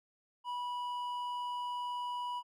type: tone with hard clipping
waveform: sine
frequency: 979 Hz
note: B5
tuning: 15 cents flat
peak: -37 dBFS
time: 0.44-2.43 s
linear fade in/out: 50 ms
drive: 6 dB
effects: none